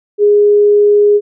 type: tone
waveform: sine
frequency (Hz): 413.2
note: G#4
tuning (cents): -9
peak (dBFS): -5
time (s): 0.18-1.21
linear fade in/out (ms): 50
effects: none